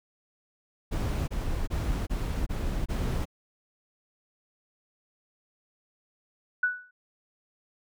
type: noise bursts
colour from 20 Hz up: brown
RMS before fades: -29 dBFS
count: 6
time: 0.91-3.255 s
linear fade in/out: 20 ms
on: 370 ms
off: 25 ms
type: tone with exponential decay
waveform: sine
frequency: 1480 Hz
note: F#6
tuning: in tune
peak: -19 dBFS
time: 6.63-6.91 s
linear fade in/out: 5 ms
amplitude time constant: 59 ms
effects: none